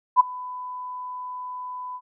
sine tone with ADSR envelope, 1000 Hz, B5, 21 cents sharp, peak -8 dBFS, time 0.16-2.01 s, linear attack 40 ms, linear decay 14 ms, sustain -23 dB, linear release 56 ms, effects none

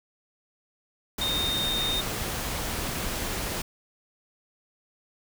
sine tone in noise, 3673 Hz, A#7, 26 cents flat, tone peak -26 dBFS, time 1.21-2.01 s, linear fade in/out 5 ms, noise pink, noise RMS -31 dBFS, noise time 1.18-3.62 s, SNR +2 dB, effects none

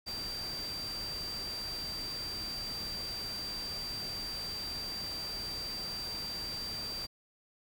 sine tone in noise, 4700 Hz, D8, 1 cent sharp, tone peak -37 dBFS, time 0.06-7.07 s, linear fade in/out 20 ms, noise pink, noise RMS -45 dBFS, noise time 0.06-7.07 s, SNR +5 dB, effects none

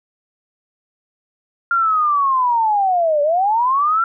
sine linear two-way sweep, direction down then up, 1399 to 570 to 1375 Hz, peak -13 dBFS, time 1.71-4.04 s, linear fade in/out 2 ms, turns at 3.22 s, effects none

